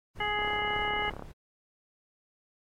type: noise with tremolo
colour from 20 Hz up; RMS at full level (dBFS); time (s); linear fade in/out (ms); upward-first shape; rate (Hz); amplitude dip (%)
brown; -43; 0.15-1.32; 10; sine; 3.5; 40
type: harmonic tone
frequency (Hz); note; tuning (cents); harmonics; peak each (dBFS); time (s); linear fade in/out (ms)
417.7; G#4; +10; 1 / 2 / 3 / 4 / 5 / 7; -38 / -32 / -37 / -37 / -33 / -37; 0.2-1.1; 5
type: click train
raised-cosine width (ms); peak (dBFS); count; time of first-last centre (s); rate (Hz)
1; -26; 30; 0.39-1.223; 34.8
effects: AAC 48 kbps